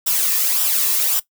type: noise with flanger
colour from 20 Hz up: blue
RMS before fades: -18 dBFS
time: 0.06-1.2 s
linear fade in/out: 10 ms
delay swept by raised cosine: 0.45 to 1.39 ms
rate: 1.8 Hz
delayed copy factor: -0.55
effects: noise-tail reverb RT60 0.1 s tail -17 dB re dry

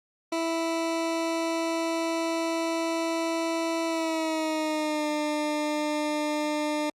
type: tone with pitch glide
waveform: 20% pulse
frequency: 329.6 to 300.5 Hz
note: E4 to D4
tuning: 0 to +40 cents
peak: -21 dBFS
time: 0.32-6.9 s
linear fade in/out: 5 ms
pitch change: -160 cents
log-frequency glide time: 3.86-5.08 s
effects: low-pass 9000 Hz 12 dB/octave + Opus 48 kbps

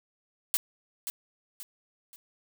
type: noise with echo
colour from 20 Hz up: blue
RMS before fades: -26 dBFS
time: 0.54-0.57 s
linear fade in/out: 0 ms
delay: 530 ms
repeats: 3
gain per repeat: -8 dB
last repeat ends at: 2.16 s
effects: none

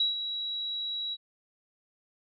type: tone with ADSR envelope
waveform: sine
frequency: 3885 Hz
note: B7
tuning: 29 cents flat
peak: -22 dBFS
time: 0-1.17 s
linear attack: 4 ms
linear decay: 140 ms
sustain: -9 dB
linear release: 42 ms
effects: none

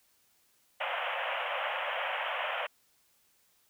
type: band-pass noise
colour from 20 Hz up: pink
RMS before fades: -34 dBFS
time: 0.8-2.67 s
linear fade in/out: 10 ms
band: 520 to 3200 Hz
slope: 96 dB/octave
effects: white hiss -69 dBFS RMS until 3.69 s

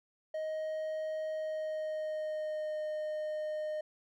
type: tone with pitch glide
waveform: triangle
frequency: 626 to 613.8 Hz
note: D#5 to D#5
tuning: +10 to -24 cents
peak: -32 dBFS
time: 0.34-3.81 s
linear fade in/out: 5 ms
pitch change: -34 cents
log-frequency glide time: 1.32-2.81 s
effects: none

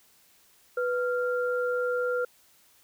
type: tone pair together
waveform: sine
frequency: 493.9 / 1390.1 Hz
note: B4 / F6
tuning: 0 / -8 cents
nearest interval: octave + tritone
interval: 1792 cents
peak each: -26 / -31 dBFS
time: 0.77-2.25 s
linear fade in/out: 5 ms
effects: white hiss -61 dBFS RMS until 2.83 s

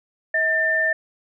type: tone pair together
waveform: sine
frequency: 639.5 / 1791 Hz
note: D#5 / A6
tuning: +47 / +30 cents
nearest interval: octave + tritone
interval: 1783 cents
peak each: -25 / -18 dBFS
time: 0.34-0.93 s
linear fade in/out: 5 ms
effects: none

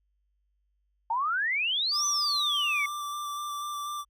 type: exponential two-way sweep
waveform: sine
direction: up then down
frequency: 880 to 6120 to 2156 Hz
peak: -25 dBFS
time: 1.1-2.86 s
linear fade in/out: 5 ms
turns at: 2.06 s
type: tone with exponential decay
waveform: sine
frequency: 807 Hz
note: G#5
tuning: 50 cents flat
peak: -32 dBFS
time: 1.11-1.22 s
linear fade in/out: 2 ms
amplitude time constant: 23 ms
type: tone with vibrato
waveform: square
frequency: 1174.7 Hz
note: D6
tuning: in tune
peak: -33 dBFS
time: 1.91-4.05 s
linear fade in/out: 50 ms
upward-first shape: square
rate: 4.1 Hz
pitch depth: 12 cents each way
effects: added 50 Hz sine -70 dBFS peak until 4.09 s

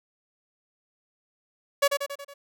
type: tone with echo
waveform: sawtooth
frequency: 565 Hz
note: C#5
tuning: 33 cents sharp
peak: -14 dBFS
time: 1.82-1.88 s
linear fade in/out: 10 ms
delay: 92 ms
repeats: 5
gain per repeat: -5 dB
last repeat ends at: 2.34 s
effects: none

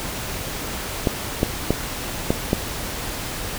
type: clicks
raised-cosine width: 2 ms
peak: -3 dBFS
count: 5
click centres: 1.072 / 1.431 / 1.706 / 2.305 / 2.531 s
effects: pink hiss -29 dBFS RMS until 3.58 s

